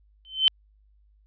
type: tone with exponential growth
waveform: sine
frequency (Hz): 3076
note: G7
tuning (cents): -33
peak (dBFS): -12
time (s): 0.25-0.48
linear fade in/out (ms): 0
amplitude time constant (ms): 50
effects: added 51 Hz sine -57 dBFS peak until 1.26 s + resampled to 11025 Hz